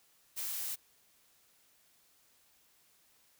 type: noise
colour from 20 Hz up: blue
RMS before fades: -38 dBFS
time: 0.36-0.76 s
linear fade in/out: 20 ms
effects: white hiss -68 dBFS RMS until 3.39 s